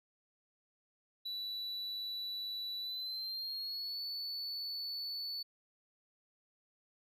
triangle tone with pitch glide, 3951 to 4461 Hz, B7 to C#8, 0 to +10 cents, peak -37 dBFS, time 1.25-5.43 s, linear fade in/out 10 ms, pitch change +210 cents, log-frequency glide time 2.8-4 s, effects none

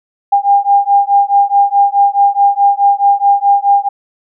sine beating tone pair, 801 / 805.7 Hz, G5 / G5, +37 / +47 cents, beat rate 4.7 Hz, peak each -10 dBFS, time 0.32-3.89 s, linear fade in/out 10 ms, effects none

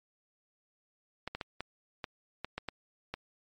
clicks, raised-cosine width 0.3 ms, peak -20 dBFS, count 9, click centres 1.276 / 1.35 / 1.412 / 1.606 / 2.042 / 2.446 / 2.58 / 2.687 / 3.14 s, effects MP3 48 kbps

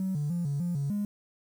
triangle tone with pitch steps, 189.3 / 146.9 / 173 / 141.9 / 174.6 / 140.7 / 205.5 Hz, F#3 / D3 / F3 / C#3 / F3 / C#3 / G#3, +40 / +1 / -16 / +41 / 0 / +26 / -18 cents, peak -24 dBFS, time 0-1.05 s, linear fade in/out 2 ms, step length 150 ms, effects tanh soft clip ceiling -24 dBFS + 9-bit

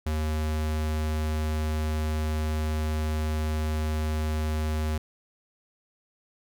square tone, 77.4 Hz, D#2, 9 cents flat, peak -26 dBFS, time 0.06-4.98 s, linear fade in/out 5 ms, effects none

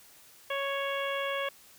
harmonic tone, 554.4 Hz, C#5, in tune, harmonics 1 / 2 / 3 / 4 / 5 / 6, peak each -33 / -36 / -38 / -39 / -40 / -41 dBFS, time 0.5-1.49 s, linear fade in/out 5 ms, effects white hiss -56 dBFS RMS until 1.78 s

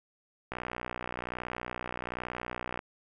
click train, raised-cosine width 0.5 ms, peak -20 dBFS, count 140, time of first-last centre 0.52-2.791 s, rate 61.2 Hz, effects none

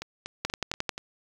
two click trains, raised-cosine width 0.2 ms, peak -10 / -18 dBFS, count 6 / 5, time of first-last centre 0.45-0.892 / 0.02-0.979 s, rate 11.3 / 4.17 Hz, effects 7-bit

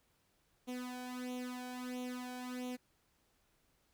sawtooth tone with flanger, 250 Hz, B3, 21 cents sharp, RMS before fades -43 dBFS, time 0.67-2.77 s, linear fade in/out 20 ms, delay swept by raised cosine 0.3 to 1.3 ms, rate 1.5 Hz, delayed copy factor +0.8, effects pink hiss -75 dBFS RMS until 3.93 s

